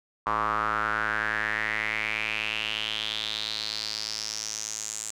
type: tone with band-pass filter sweep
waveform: square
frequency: 54.2 Hz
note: A1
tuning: 25 cents flat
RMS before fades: -30 dBFS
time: 0.26-5.11 s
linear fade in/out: 5 ms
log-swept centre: 1100 to 7500 Hz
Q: 5.5
effects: none